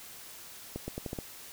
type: accelerating click train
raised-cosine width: 2 ms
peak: -22 dBFS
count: 6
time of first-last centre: 0.76-1.188 s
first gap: 120 ms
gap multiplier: 0.83
effects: white hiss -48 dBFS RMS until 1.52 s